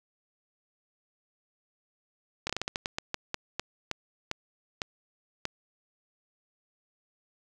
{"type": "slowing click train", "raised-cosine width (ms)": 0.2, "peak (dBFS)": -13, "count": 16, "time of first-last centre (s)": [2.47, 5.454], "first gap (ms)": 25, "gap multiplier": 1.26, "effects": []}